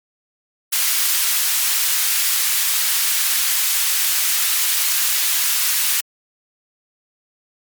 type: high-pass noise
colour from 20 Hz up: white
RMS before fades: -18 dBFS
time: 0.72-6.01 s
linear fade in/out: 10 ms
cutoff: 1500 Hz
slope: 12 dB/octave
effects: MP3 96 kbps